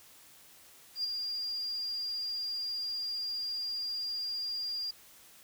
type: tone with ADSR envelope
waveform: sine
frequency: 4805 Hz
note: D8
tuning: 39 cents sharp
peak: -28 dBFS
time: 0.95-4.91 s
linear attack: 92 ms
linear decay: 9 ms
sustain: -5 dB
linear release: 6 ms
effects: white hiss -57 dBFS RMS until 5.43 s